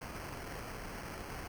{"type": "noise with sample-and-hold", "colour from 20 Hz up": "pink", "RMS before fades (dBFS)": -44, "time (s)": [0.01, 1.48], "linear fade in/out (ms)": 10, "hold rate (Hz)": 3675, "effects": []}